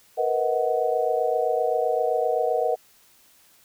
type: chord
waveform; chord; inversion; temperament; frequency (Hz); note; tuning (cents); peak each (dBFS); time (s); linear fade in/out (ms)
sine; B major seventh; third; equal with one note detuned; 466.2 / 493.9 / 635 / 740; A#4 / B4 / D#5 / F#5; 0 / 0 / +35 / 0; -26; 0.17-2.76; 20
effects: white hiss -57 dBFS RMS until 3.64 s